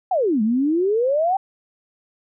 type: exponential two-way sweep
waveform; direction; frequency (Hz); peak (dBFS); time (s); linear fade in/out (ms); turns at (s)
sine; down then up; 793 to 207.7 to 793; -16; 0.11-1.37; 5; 0.42
effects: none